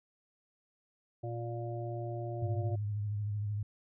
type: harmonic tone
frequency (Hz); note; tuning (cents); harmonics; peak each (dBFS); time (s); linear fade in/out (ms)
117.4; A#2; +13; 1 / 3 / 5 / 6; -37 / -42 / -44 / -45; 1.23-2.76; 10
type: tone with vibrato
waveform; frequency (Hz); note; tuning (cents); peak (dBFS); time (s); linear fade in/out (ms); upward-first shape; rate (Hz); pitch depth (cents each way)
sine; 103.83; G#2; 0; -32; 2.42-3.63; 5; triangle; 13; 52
effects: none